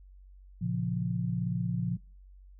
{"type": "chord", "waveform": "sine", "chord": "Bb minor", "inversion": "none", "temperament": "equal", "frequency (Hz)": [116.54, 138.59, 174.61], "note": ["Bb2", "Db3", "F3"], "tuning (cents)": [0, 0, 0], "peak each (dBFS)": [-33, -35, -31], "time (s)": [0.61, 1.97], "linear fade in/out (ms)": 10, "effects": ["noise-tail reverb RT60 0.4 s tail -26 dB re dry", "added 47 Hz sine -50 dBFS peak until 2.59 s"]}